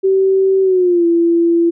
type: tone with pitch glide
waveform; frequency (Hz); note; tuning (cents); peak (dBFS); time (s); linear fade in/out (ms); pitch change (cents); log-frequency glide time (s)
sine; 384 to 338.2; G4 to E4; -36 to +44; -9; 0.03-1.71; 20; -220; 0.62-1.06
effects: none